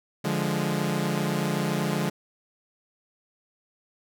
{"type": "chord", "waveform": "sawtooth", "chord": "D diminished", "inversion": "none", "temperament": "equal", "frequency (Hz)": [146.83, 174.61, 207.7], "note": ["D3", "F3", "Ab3"], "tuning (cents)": [0, 0, 0], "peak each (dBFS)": -25, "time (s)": [0.24, 2.1], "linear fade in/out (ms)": 10, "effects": []}